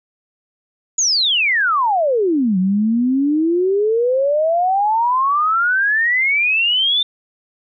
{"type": "exponential two-way sweep", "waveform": "sine", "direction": "down then up", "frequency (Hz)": [6950, 181.3, 3601], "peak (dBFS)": -13, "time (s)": [0.98, 7.03], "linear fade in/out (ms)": 5, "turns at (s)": 2.58, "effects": []}